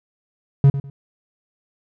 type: tone with echo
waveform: triangle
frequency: 138.59 Hz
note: C#3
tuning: in tune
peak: -6 dBFS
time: 0.64-0.7 s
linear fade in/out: 2 ms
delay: 100 ms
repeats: 2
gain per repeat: -13 dB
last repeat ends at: 0.9 s
effects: none